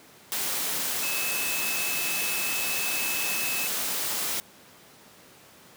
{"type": "tone in noise", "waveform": "sine", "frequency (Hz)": 2600, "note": "E7", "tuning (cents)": -24, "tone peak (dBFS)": -31, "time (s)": [1.03, 3.67], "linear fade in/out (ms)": 0, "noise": "white", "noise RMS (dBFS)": -29, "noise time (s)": [0.32, 4.4], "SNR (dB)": -5, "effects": ["pink hiss -52 dBFS RMS until 5.76 s", "high-pass 150 Hz 12 dB/octave"]}